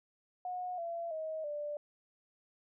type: tone with pitch steps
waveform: sine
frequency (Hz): 726 / 677.4 / 632 / 589.7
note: F#5 / E5 / D#5 / D5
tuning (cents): -33 / +47 / +27 / +7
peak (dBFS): -36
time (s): 0.45-1.77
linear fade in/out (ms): 2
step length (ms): 330
effects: none